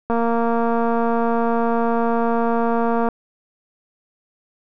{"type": "click train", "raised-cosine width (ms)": 1, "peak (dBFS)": -8, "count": 694, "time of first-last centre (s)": [0.1, 3.087], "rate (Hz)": 232, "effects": []}